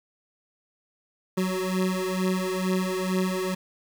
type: beating tone pair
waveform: 25% pulse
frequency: 185 / 187.2 Hz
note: F#3 / F#3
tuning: 0 / +20 cents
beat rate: 2.2 Hz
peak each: -23 / -24 dBFS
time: 1.37-3.55 s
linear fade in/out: 10 ms
effects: 8-bit